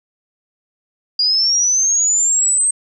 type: linear sweep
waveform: sine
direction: up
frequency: 4806 to 8372 Hz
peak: -12 dBFS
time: 1.19-2.71 s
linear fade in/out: 5 ms
effects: none